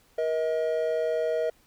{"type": "tone pair together", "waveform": "triangle", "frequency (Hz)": [475.5, 634.7], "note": ["A#4", "D#5"], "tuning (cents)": [34, 34], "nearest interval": "perfect fourth", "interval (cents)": 500, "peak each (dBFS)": [-25, -25], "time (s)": [0.18, 1.5], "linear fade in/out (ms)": 5, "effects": ["pink hiss -62 dBFS RMS until 1.66 s"]}